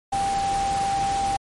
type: tone in noise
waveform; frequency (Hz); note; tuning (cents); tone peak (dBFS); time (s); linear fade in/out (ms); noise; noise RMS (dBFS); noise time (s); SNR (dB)
sine; 790; G5; +13; -21; 0.12-1.37; 10; pink; -32; 0.12-1.37; +8
effects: MP3 48 kbps